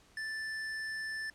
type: tone with hard clipping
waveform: sine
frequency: 1760 Hz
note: A6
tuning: in tune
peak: -38 dBFS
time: 0.17-1.3 s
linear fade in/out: 2 ms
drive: 12 dB
effects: pink hiss -63 dBFS RMS until 1.34 s + low-pass 9000 Hz 12 dB/octave